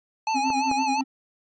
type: tone with vibrato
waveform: square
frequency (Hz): 854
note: G#5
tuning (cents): +48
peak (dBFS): -23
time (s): 0.27-1.01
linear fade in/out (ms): 2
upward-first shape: sine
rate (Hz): 5.8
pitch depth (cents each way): 71
type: tone with tremolo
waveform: triangle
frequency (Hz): 265.5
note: C4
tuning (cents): +25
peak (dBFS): -22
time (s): 0.34-1.04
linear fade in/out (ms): 20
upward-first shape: sine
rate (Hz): 9.2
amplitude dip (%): 85
type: clicks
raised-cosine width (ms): 1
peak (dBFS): -19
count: 2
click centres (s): 0.503 / 0.714
effects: resampled to 16000 Hz

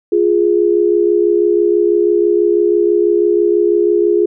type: tone pair together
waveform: sine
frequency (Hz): 349.2 / 415.3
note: F4 / G#4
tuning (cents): 0 / 0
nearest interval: minor third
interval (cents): 300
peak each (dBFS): -12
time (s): 0.12-4.26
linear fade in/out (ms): 5
effects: none

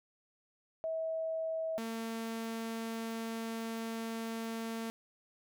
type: tone pair in turn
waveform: sine / sawtooth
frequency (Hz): 646 / 226.5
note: E5 / A#3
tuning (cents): -35 / -50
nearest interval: octave + tritone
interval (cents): 1815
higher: first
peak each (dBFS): -33 / -33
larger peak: neither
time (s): 0.84-1.78 / 1.78-4.9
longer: second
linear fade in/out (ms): 0
effects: none

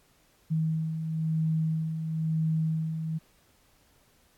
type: beating tone pair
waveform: sine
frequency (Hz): 158.5 / 159.5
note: D#3 / D#3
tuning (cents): +32 / +43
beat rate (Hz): 1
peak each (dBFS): -35 / -26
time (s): 0.5-3.19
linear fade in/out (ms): 20
effects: pink hiss -64 dBFS RMS until 4.37 s + AAC 64 kbps

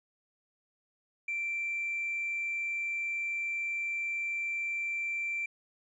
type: tone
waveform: triangle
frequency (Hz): 2349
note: D7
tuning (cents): 0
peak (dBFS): -28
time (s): 1.28-5.46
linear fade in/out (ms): 5
effects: tanh soft clip ceiling -28 dBFS + resampled to 24000 Hz

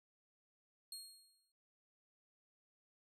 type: tone with exponential decay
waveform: 25% pulse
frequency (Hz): 4266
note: C8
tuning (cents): +33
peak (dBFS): -40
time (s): 0.92-1.52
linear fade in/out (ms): 2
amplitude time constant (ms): 130
effects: none

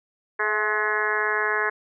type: harmonic tone with a mistuned harmonic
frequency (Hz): 212.2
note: G#3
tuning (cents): +38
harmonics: 2 / 3 / 4 / 5 / 6 / 7 / 8 / 9 / 10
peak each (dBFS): -29 / -36 / -33 / -29 / -33 / -30 / -25 / -31 / -36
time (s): 0.39-1.7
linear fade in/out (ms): 10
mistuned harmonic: 3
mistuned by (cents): +53
effects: none

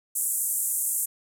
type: band-pass noise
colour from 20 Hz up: pink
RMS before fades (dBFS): -27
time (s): 0.15-1.06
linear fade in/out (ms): 10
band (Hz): 7700 to 14000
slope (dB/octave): 48
effects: none

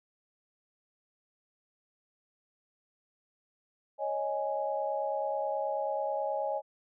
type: chord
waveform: sine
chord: C# suspended second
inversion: none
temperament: just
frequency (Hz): 554.4 / 623.7 / 831.5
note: C#5 / D#5 / G#5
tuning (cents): 0 / +4 / +2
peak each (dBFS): -34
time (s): 3.98-6.62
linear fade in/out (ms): 50
effects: none

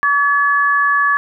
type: tone pair together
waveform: sine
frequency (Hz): 1140 / 1708.1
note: C#6 / G#6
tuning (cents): +48 / +48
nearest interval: perfect fifth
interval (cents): 700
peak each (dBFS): -14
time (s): 0.03-1.17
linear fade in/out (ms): 0
effects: none

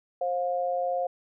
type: tone pair together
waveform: sine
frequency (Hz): 531 / 709.4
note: C5 / F5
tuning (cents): +25 / +27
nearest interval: perfect fourth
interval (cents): 502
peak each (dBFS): -28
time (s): 0.21-1.07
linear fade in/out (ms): 5
effects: none

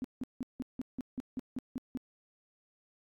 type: tone bursts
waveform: sine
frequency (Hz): 254.4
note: C4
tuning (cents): -48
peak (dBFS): -33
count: 11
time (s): 0.02-1.973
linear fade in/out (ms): 0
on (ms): 23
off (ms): 170
effects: AAC 48 kbps

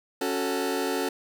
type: chord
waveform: sawtooth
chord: F# minor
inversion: second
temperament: just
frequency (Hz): 277.5 / 370 / 444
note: C#4 / F#4 / A4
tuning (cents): +2 / 0 / +16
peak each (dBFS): -26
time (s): 0.21-1.09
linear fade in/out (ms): 5
effects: 8-bit

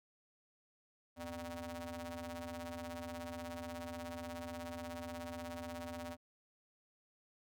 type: ring-modulated tone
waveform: sawtooth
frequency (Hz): 172.5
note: F3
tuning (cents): -21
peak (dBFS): -36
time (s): 1.16-6.17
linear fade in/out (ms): 50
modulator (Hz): 423
effects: none

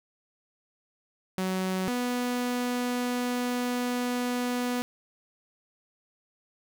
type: tone pair in turn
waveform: sawtooth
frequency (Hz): 187.1 / 246.1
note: F#3 / B3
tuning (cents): +20 / -6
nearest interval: perfect fourth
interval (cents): 474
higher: second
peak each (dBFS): -23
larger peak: neither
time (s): 1.38-1.88 / 1.88-4.82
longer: second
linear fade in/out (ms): 0
effects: none

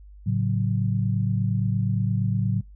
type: chord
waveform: sine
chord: F# minor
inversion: first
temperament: equal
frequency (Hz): 110 / 138.59 / 185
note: A2 / C#3 / F#3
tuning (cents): 0 / 0 / 0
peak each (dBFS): -23 / -27 / -26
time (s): 0.26-2.61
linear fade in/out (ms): 10
effects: noise-tail reverb RT60 0.2 s tail -26 dB re dry + added 50 Hz sine -43 dBFS peak until 2.75 s

